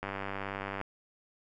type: click train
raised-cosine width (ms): 0.5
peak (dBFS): -21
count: 78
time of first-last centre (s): 0.03-0.813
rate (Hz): 98.3
effects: none